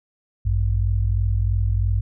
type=tone pair together; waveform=sine; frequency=55.06 / 98.1 Hz; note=A1 / G2; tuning=+2 / +2 cents; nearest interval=minor seventh; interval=1000 cents; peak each=-20 dBFS; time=0.45-2.01 s; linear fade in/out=10 ms; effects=none